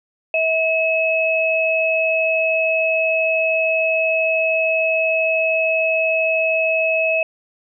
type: tone pair together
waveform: sine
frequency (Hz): 645 / 2576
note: E5 / E7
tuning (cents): -38 / -41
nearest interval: 2 octaves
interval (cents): 2397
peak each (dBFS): -18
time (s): 0.34-7.23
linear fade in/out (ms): 2
effects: none